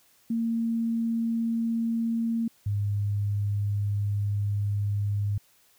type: tone pair in turn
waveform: sine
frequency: 229.2 / 102.1 Hz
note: A#3 / G#2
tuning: -29 / -29 cents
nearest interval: octave + major second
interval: 1400 cents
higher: first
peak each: -24 dBFS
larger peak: neither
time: 0.3-2.48 / 2.66-5.38 s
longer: second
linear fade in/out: 5 ms
effects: white hiss -62 dBFS RMS until 5.78 s